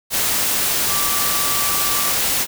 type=tone in noise; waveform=sine; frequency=1164 Hz; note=D6; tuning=16 cents flat; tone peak=-26 dBFS; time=0.87-2.14 s; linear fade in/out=50 ms; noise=white; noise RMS=-19 dBFS; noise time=0.1-2.47 s; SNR=-10 dB; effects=none